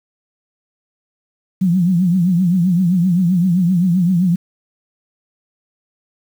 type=tone with vibrato; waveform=sine; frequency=178.8 Hz; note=F3; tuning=41 cents sharp; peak=-11 dBFS; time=1.61-4.36 s; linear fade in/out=10 ms; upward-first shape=triangle; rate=7.7 Hz; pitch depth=140 cents each way; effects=7-bit